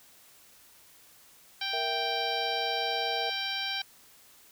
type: harmonic tone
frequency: 784 Hz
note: G5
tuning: in tune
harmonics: 1 / 2 / 3 / 4 / 5 / 6 / 7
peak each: -40 / -38 / -38 / -36 / -36 / -40 / -42 dBFS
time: 1.61-3.82 s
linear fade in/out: 5 ms
type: chord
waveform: sine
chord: E diminished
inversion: second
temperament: equal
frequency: 466.2 / 659.3 / 784 Hz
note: Bb4 / E5 / G5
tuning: 0 / 0 / 0 cents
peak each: -37 dBFS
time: 1.73-3.3 s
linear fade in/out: 5 ms
effects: white hiss -57 dBFS RMS until 4.51 s